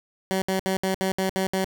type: tone bursts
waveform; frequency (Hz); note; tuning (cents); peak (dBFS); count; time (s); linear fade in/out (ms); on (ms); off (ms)
15% pulse; 190; F#3; +46; -16; 8; 0.31-1.645; 0; 110; 65
effects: none